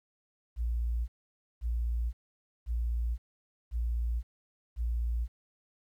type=tone bursts; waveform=sine; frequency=58.27 Hz; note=A#1; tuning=in tune; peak=-28 dBFS; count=5; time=0.56-5.28 s; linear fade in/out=50 ms; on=520 ms; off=530 ms; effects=11-bit